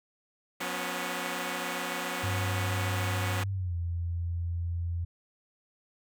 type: chord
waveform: 5% pulse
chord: F# suspended fourth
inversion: none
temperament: equal with one note detuned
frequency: 180.25 / 246.9 / 277.2 Hz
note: F#3 / B3 / C#4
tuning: -45 / 0 / 0 cents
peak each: -25 dBFS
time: 0.6-3.44 s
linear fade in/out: 10 ms
type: tone with pitch glide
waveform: sine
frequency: 97.7 to 85.55 Hz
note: G2 to F2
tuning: -5 to -35 cents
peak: -29 dBFS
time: 2.23-5.05 s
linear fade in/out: 10 ms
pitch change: -230 cents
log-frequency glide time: 3.52-3.75 s
effects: none